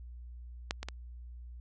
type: clicks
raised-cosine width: 0.2 ms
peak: -14 / -21 / -21 dBFS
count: 3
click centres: 0.709 / 0.83 / 0.886 s
effects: added 60 Hz sine -44 dBFS peak until 1.6 s + resampled to 22050 Hz